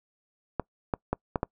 clicks, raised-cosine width 1 ms, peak -12 dBFS, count 5, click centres 0.597 / 0.938 / 1.13 / 1.358 / 1.431 s, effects noise-tail reverb RT60 0.1 s tail -26 dB re dry

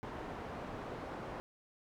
white low-pass noise, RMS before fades -44 dBFS, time 0.03-1.4 s, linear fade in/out 0 ms, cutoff 860 Hz, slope 12 dB/octave, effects none

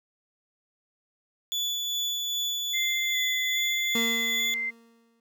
35% pulse tone with tremolo, 3452 Hz, A7, 34 cents flat, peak -24 dBFS, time 1.52-4.54 s, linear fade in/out 0 ms, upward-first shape sine, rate 2.5 Hz, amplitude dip 25%
sine tone with vibrato, 2062 Hz, C7, 26 cents flat, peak -27 dBFS, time 2.73-4.71 s, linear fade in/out 20 ms, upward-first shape square, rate 1.2 Hz, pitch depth 16 cents each way
30% pulse tone with exponential decay, 230.7 Hz, A#3, 18 cents flat, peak -24 dBFS, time 3.95-5.2 s, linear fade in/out 2 ms, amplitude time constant 270 ms
effects none

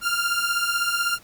sawtooth beating tone pair, 1384 / 1400 Hz, F6 / F6, -16 / +4 cents, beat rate 16 Hz, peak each -22 / -20 dBFS, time 0.01-1.19 s, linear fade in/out 50 ms, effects pink hiss -52 dBFS RMS until 1.23 s

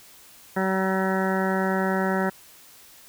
harmonic tone, 190 Hz, F#3, 46 cents sharp, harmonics 1 / 2 / 3 / 4 / 5 / 7 / 8 / 9 / 10, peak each -25 / -28 / -30 / -31 / -32 / -33 / -34 / -35 / -35 dBFS, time 0.56-2.3 s, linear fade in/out 10 ms, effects white hiss -50 dBFS RMS until 3.08 s

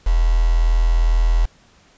sine tone with quantisation, 41.2 Hz, E1, in tune, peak -12 dBFS, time 0.06-1.46 s, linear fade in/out 10 ms, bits 5, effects pink hiss -53 dBFS RMS until 1.97 s + resampled to 16000 Hz

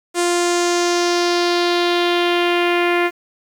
sawtooth tone with low-pass filter sweep, 349.2 Hz, F4, in tune, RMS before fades -17 dBFS, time 0.14-3.11 s, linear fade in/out 50 ms, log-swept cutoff 8700 to 2200 Hz, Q 2.6, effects 7-bit

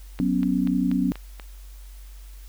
click train, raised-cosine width 0.3 ms, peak -22 dBFS, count 6, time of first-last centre 0.19-1.398 s, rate 4.14 Hz
sine chord, F# suspended fourth, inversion none, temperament equal, 185 / 246.9 / 277.2 Hz, F#3 / B3 / C#4, 0 / 0 / 0 cents, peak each -24 dBFS, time 0.2-1.12 s, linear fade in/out 0 ms
effects added 47 Hz sine -39 dBFS peak until 2.48 s + white hiss -54 dBFS RMS until 2.48 s

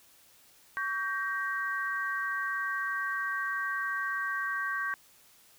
sine chord, G diminished, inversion second, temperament just, 1128.9 / 1568 / 1881.6 Hz, Db6 / G6 / Bb6, +31 / 0 / +16 cents, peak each -35 / -32 / -37 dBFS, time 0.77-4.94 s, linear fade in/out 0 ms, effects white hiss -60 dBFS RMS until 5.58 s

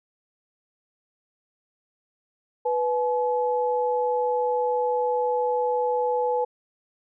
sine tone pair together, 493.9 / 854.1 Hz, B4 / G#5, 0 / +48 cents, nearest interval major sixth, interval 948 cents, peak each -23 / -25 dBFS, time 2.65-6.45 s, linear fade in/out 10 ms, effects none

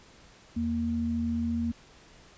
sine tone pair together, 82.41 / 233.1 Hz, E2 / A#3, 0 / 0 cents, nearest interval octave + tritone, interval 1800 cents, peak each -34 / -27 dBFS, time 0.56-1.72 s, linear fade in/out 10 ms, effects pink hiss -55 dBFS RMS until 2.37 s + resampled to 16000 Hz

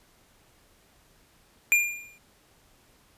square tone with exponential decay, 2404 Hz, D7, 40 cents sharp, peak -16 dBFS, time 1.72-2.18 s, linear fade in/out 0 ms, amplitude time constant 99 ms, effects pink hiss -61 dBFS RMS until 3.17 s + resampled to 32000 Hz

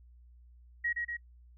sine tone with echo, 1899 Hz, A#6, 32 cents sharp, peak -29 dBFS, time 0.84-0.93 s, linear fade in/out 10 ms, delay 120 ms, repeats 2, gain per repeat -3 dB, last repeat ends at 1.17 s, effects noise-tail reverb RT60 0.1 s tail -24 dB re dry + added 60 Hz sine -54 dBFS peak until 1.57 s

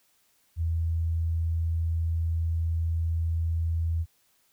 sine tone, 82.41 Hz, E2, in tune, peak -24 dBFS, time 0.56-4.06 s, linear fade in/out 50 ms, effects white hiss -67 dBFS RMS until 4.52 s

